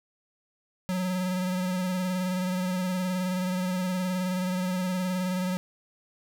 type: tone with vibrato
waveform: square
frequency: 183.5 Hz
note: F#3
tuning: 14 cents flat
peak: -27 dBFS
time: 0.89-5.57 s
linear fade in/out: 0 ms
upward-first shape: sine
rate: 19 Hz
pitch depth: 32 cents each way
effects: none